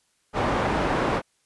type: low-pass noise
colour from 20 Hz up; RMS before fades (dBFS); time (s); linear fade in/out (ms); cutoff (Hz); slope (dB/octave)
white; -24; 0.33-1.22; 50; 990; 12
effects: white hiss -68 dBFS RMS until 1.45 s + resampled to 24000 Hz